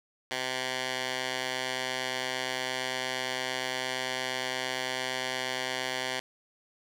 10% pulse tone with band-pass filter, 128.7 Hz, C3, 28 cents flat, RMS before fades -33 dBFS, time 0.31-6.2 s, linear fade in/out 2 ms, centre 3000 Hz, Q 0.74, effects 9-bit

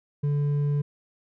sine tone with hard clipping, 144.9 Hz, D3, 23 cents flat, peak -23 dBFS, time 0.23-0.82 s, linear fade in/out 10 ms, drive 4 dB, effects none

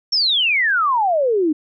sine exponential sweep, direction down, 5570 to 292.5 Hz, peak -14 dBFS, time 0.12-1.53 s, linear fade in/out 10 ms, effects none

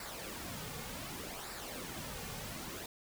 pink noise with flanger, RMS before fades -44 dBFS, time 0-2.86 s, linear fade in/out 2 ms, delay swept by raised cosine 0.31 to 3.11 ms, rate 0.66 Hz, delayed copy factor -0.55, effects none

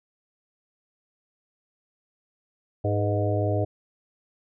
harmonic tone with a mistuned harmonic, 103.4 Hz, G#2, 7 cents flat, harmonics 1 / 3 / 4 / 5 / 6 / 7, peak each -24 / -31 / -31 / -32 / -29 / -34 dBFS, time 2.84-3.65 s, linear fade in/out 10 ms, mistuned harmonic 5, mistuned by -58 cents, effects none

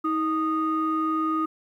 sine tone pair together, 317.6 / 1237 Hz, D#4 / D#6, +36 / -10 cents, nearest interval 2 octaves, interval 2354 cents, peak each -24 dBFS, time 0.04-1.46 s, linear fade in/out 10 ms, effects tanh soft clip ceiling -16 dBFS + 10-bit

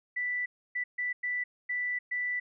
sine tone bursts at uneven times, 1975.5 Hz, B6, in tune, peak -29 dBFS, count 6, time 0.16-0.46 / 0.75-0.84 / 0.98-1.13 / 1.23-1.44 / 1.69-1.99 / 2.11-2.4 s, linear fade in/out 10 ms, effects none

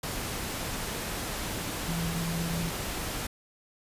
sine tone in noise, 167.2 Hz, E3, 25 cents sharp, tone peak -30 dBFS, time 1.88-2.7 s, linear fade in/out 5 ms, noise pink, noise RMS -34 dBFS, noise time 0.03-3.27 s, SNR +1 dB, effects resampled to 32000 Hz

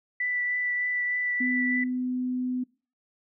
sine tone with vibrato, 1975.5 Hz, B6, in tune, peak -25 dBFS, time 0.2-1.84 s, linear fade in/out 5 ms, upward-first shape triangle, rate 3.3 Hz, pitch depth 11 cents each way
sine tone, 252.1 Hz, B3, 36 cents sharp, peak -26 dBFS, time 1.4-2.64 s, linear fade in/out 10 ms
effects noise-tail reverb RT60 0.4 s tail -24 dB re dry

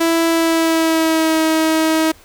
sawtooth tone with pitch glide, 330.8 to 318.4 Hz, E4 to D#4, +6 to +40 cents, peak -9 dBFS, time 0-2.12 s, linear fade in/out 10 ms, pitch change -66 cents, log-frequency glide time 0.28-1.41 s, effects pink hiss -46 dBFS RMS until 2.24 s

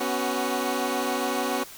15% pulse chord, B suspended second, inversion none, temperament equal with one note detuned, 246.9 / 277.2 / 373.9 Hz, B3 / C#4 / F#4, 0 / 0 / +18 cents, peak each -23 dBFS, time 0-1.64 s, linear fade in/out 10 ms, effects white hiss -44 dBFS RMS until 1.77 s

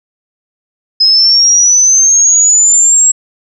sine linear sweep, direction up, 5070 to 7650 Hz, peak -4 dBFS, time 1-3.12 s, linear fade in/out 10 ms, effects none

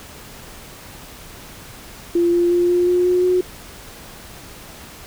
sine tone with pitch steps, 344.4 / 347.6 / 350.8 / 354.1 / 357.4 / 360.7 / 364 Hz, F4 / F4 / F4 / F4 / F4 / F#4 / F#4, -24 / -8 / +8 / +24 / +40 / -44 / -28 cents, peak -13 dBFS, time 2.15-3.41 s, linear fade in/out 5 ms, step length 180 ms, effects pink hiss -39 dBFS RMS until 5.06 s

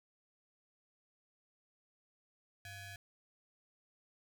sawtooth ring-modulated tone, 798 Hz, G5, 31 cents sharp, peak -40 dBFS, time 2.65-2.96 s, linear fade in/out 2 ms, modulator 896 Hz, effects none

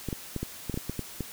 clicks, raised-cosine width 3 ms, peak -18 dBFS, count 10, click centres 0.087 / 0.128 / 0.363 / 0.43 / 0.697 / 0.742 / 0.775 / 0.896 / 0.993 / 1.207 s, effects white hiss -44 dBFS RMS until 1.32 s

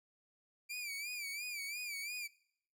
sawtooth tone with vibrato, 2349 Hz, D7, in tune, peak -37 dBFS, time 0.69-2.28 s, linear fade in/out 20 ms, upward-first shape sine, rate 2.9 Hz, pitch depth 95 cents each way, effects noise-tail reverb RT60 0.7 s tail -22 dB re dry

